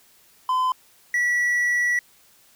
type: tone pair in turn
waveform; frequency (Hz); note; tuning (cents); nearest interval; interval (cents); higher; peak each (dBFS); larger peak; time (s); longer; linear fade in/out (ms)
triangle; 1021 / 1944.2; C6 / B6; -43 / -28; major seventh; 1115; second; -17; neither; 0.49-0.72 / 1.14-1.99; second; 2
effects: white hiss -56 dBFS RMS until 2.55 s